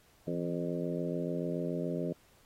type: harmonic tone with a mistuned harmonic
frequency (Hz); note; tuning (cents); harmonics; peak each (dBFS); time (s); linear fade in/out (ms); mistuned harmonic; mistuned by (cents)
87; F2; -6; 2 / 3 / 4 / 5 / 6 / 7; -36 / -38 / -39 / -40 / -41 / -41; 0.27-2.13; 5; 2; -71
effects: pink hiss -65 dBFS RMS until 2.45 s + AAC 48 kbps